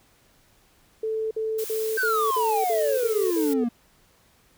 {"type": "tone bursts", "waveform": "sine", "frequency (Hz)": 440, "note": "A4", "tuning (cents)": 0, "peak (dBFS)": -24, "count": 8, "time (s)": [1.03, 3.641], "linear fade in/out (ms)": 5, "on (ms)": 280, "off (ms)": 53}
{"type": "noise", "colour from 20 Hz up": "blue", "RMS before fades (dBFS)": -35, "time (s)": [1.58, 3.54], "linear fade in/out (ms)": 10}
{"type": "exponential sweep", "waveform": "triangle", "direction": "down", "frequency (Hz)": [1588, 230], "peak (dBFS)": -20, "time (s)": [1.97, 3.69], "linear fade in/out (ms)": 10}
{"effects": ["pink hiss -60 dBFS RMS until 4.57 s"]}